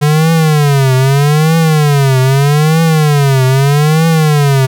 square tone with vibrato, 145.9 Hz, D3, 11 cents flat, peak -7 dBFS, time 0.01-4.67 s, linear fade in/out 20 ms, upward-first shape triangle, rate 0.8 Hz, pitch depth 220 cents each way, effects none

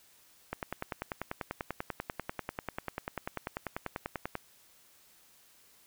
click train, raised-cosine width 0.5 ms, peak -19 dBFS, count 40, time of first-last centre 0.53-4.354 s, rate 10.2 Hz, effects white hiss -62 dBFS RMS until 5.86 s

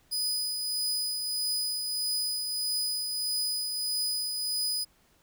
sawtooth tone with tremolo, 4978 Hz, D#8, in tune, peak -24 dBFS, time 0.11-4.85 s, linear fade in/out 20 ms, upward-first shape triangle, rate 1.6 Hz, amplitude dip 40%, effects pink hiss -65 dBFS RMS until 5.22 s

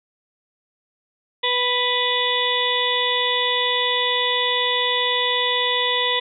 harmonic tone with a mistuned harmonic, 493.9 Hz, B4, in tune, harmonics 1 / 2 / 4 / 5 / 6 / 7 / 8, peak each -26 / -25 / -25 / -33 / -28 / -22 / -31 dBFS, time 1.43-6.2 s, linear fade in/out 10 ms, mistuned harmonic 8, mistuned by -76 cents, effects none

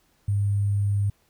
sine tone with sample-and-hold, 101 Hz, G#2, 48 cents flat, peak -20 dBFS, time 0.28-1.1 s, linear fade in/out 5 ms, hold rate 8820 Hz, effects pink hiss -65 dBFS RMS until 1.29 s

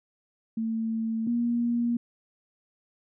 sine tone pair in turn, 224.4 / 237.1 Hz, A3 / A#3, +34 / +30 cents, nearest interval minor second, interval 96 cents, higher second, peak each -26 / -23 dBFS, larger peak second, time 0.57-1.27 / 1.27-1.97 s, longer neither, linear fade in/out 5 ms, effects none

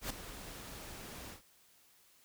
pink noise with ADSR envelope, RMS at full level -36 dBFS, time 0.01-1.42 s, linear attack 92 ms, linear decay 4 ms, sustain -12 dB, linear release 120 ms, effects white hiss -66 dBFS RMS until 2.24 s

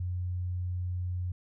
sine tone, 90 Hz, F#2, 47 cents flat, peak -30 dBFS, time 0-1.32 s, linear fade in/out 5 ms, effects none

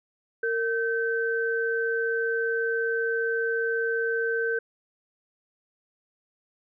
sine tone pair together, 458.7 / 1543 Hz, A#4 / G6, -28 / -28 cents, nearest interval octave + major sixth, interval 2100 cents, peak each -26 / -27 dBFS, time 0.43-4.59 s, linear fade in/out 5 ms, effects none

